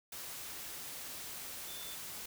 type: tone in noise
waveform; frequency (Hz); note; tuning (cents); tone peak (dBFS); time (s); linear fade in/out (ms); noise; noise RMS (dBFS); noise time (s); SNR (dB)
sine; 3520; A7; 0; -49; 1.68-1.95; 5; white; -45; 0.12-2.26; -7
effects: none